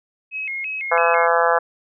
sine tone with vibrato, 2345 Hz, D7, 3 cents flat, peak -24 dBFS, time 0.31-1.28 s, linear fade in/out 50 ms, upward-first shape square, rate 3 Hz, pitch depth 150 cents each way
harmonic tone, 168.7 Hz, E3, 40 cents sharp, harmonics 3 / 4 / 5 / 6 / 7 / 8 / 9 / 10, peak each -20 / -21 / -22 / -23 / -23 / -24 / -25 / -25 dBFS, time 0.91-1.59 s, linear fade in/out 10 ms
effects none

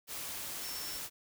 sine tone in noise, 5410 Hz, E8, 44 cents sharp, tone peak -44 dBFS, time 0.6-1.01 s, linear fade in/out 50 ms, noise white, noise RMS -41 dBFS, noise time 0.07-1.1 s, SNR -6 dB, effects none

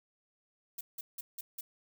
violet noise bursts, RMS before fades -41 dBFS, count 5, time 0.78-1.61 s, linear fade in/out 5 ms, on 30 ms, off 170 ms, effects none

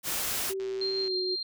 white noise, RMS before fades -31 dBFS, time 0.03-0.54 s, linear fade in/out 50 ms
sine tone with pitch glide, 384.9 to 368.4 Hz, G4 to F#4, -32 to -7 cents, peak -30 dBFS, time 0.49-1.36 s, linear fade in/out 20 ms, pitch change -75 cents, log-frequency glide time 1.02-1.15 s
click train, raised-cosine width 0.2 ms, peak -30 dBFS, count 57, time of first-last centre 0.6-1.079 s, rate 117 Hz
sine tone with tremolo, 4186 Hz, C8, in tune, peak -28 dBFS, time 0.81-1.43 s, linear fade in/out 5 ms, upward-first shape triangle, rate 6.3 Hz, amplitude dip 35%
effects none

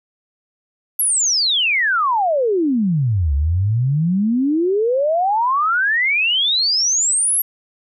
sine exponential two-way sweep, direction down then up, 11700 to 67.9 to 11700 Hz, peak -14 dBFS, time 0.99-7.42 s, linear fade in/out 5 ms, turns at 3.34 s, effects none

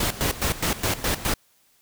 pink noise with tremolo, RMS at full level -23 dBFS, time 0-1.34 s, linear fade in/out 5 ms, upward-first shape square, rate 4.8 Hz, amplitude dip 80%, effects white hiss -62 dBFS RMS until 1.81 s

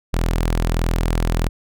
sawtooth tone, 41.51 Hz, E1, 13 cents sharp, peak -13 dBFS, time 0.13-1.49 s, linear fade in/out 10 ms, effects none

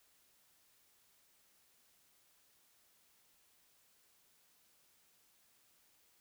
silence, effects white hiss -71 dBFS RMS until 6.2 s

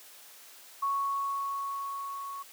sine tone with level ramp, 1108.7 Hz, C#6, in tune, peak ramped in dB -26 to -37 dBFS, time 0.82-2.43 s, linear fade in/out 10 ms, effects white hiss -52 dBFS RMS until 2.52 s + high-pass 400 Hz 12 dB/octave

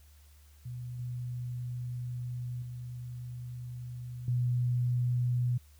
sine tone with level steps, 123 Hz, B2, 7 cents flat, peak -37 / -34 / -38 / -26 dBFS, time 0.65-5.58 s, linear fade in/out 10 ms, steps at 0.99 / 2.62 / 4.28 s, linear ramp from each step 2 ms, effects added 73 Hz sine -55 dBFS peak until 5.79 s + white hiss -65 dBFS RMS until 5.79 s

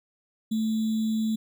sine tone with sample-and-hold, 220 Hz, A3, in tune, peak -23 dBFS, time 0.51-1.36 s, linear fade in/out 10 ms, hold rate 3675 Hz, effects none

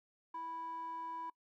square tone with band-pass filter, 328.7 Hz, E4, 5 cents flat, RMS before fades -44 dBFS, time 0.34-1.3 s, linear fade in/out 5 ms, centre 1000 Hz, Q 5.9, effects noise-tail reverb RT60 0.1 s tail -22 dB re dry

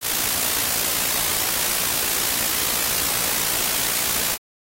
white noise with amplitude modulation, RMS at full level -20 dBFS, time 0.01-4.38 s, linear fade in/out 50 ms, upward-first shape sine, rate 57.6 Hz, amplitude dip 50%, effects AAC 48 kbps

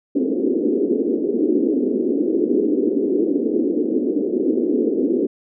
white band-pass noise, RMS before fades -19 dBFS, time 0.15-5.27 s, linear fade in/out 10 ms, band 240 to 420 Hz, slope 48 dB/octave, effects none

